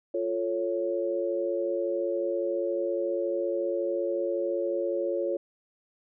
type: chord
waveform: sine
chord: F augmented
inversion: none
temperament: equal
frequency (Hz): 349.2 / 440 / 554.4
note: F4 / A4 / C#5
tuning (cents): 0 / 0 / 0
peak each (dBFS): -30 / -33 / -29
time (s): 0.14-5.37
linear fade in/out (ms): 5
effects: none